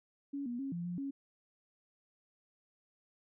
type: tone with pitch steps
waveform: sine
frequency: 280.9 / 240.7 / 272.6 / 172.3 / 176 / 276.1 Hz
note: C#4 / B3 / C#4 / F3 / F3 / C#4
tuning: +23 / -44 / -29 / -23 / +14 / -7 cents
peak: -36 dBFS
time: 0.33-1.11 s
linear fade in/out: 10 ms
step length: 130 ms
effects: none